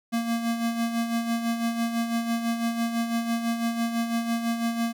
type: tone with tremolo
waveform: square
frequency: 231.8 Hz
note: A#3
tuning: 10 cents flat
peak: -23 dBFS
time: 0.12-4.93 s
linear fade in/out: 20 ms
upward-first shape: sine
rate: 6 Hz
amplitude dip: 55%
effects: none